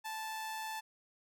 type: tone with amplitude modulation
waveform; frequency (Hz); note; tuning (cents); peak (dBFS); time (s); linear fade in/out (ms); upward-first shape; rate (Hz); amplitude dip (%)
sawtooth; 877; A5; -6; -34; 0.04-0.81; 20; sine; 164; 25
effects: none